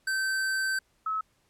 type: tone pair in turn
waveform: square / sine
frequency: 1548 / 1292.1 Hz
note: G6 / E6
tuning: -22 / -35 cents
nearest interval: minor third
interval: 313 cents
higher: first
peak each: -27 dBFS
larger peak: neither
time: 0.07-0.79 / 1.06-1.21 s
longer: first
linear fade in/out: 5 ms
effects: pink hiss -69 dBFS RMS until 1.49 s + low-pass 12000 Hz 12 dB/octave